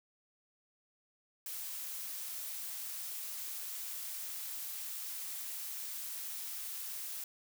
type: noise with high-pass filter sweep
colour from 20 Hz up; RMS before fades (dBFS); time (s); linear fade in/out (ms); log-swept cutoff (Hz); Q
blue; -42; 1.46-7.24; 2; 490 to 750; 0.9
effects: none